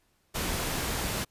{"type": "noise", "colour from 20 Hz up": "pink", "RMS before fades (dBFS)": -31, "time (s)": [0.34, 1.25], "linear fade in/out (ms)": 20, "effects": ["pink hiss -70 dBFS RMS until 1.3 s", "resampled to 32000 Hz"]}